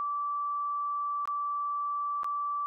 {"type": "tone with dropouts", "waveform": "sine", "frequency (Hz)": 1161, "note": "D6", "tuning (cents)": -20, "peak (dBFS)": -29, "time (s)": [0, 2.66], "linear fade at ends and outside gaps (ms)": 0, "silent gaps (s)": [[1.255, 1.275], [2.233, 2.244]], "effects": []}